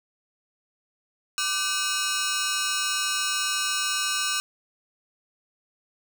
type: ring-modulated tone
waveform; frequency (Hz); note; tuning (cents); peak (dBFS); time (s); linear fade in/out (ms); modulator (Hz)
10% pulse; 1354; E6; +46; -13; 1.38-4.4; 0; 170
effects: none